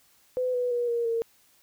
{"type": "tone with pitch steps", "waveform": "sine", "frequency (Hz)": [505, 493.2, 481.6, 470.4, 459.4], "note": ["B4", "B4", "B4", "A#4", "A#4"], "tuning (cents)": [39, -2, -44, 16, -25], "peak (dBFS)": -24, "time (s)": [0.37, 1.22], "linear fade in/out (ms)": 0, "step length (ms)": 170, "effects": ["white hiss -62 dBFS RMS until 1.62 s"]}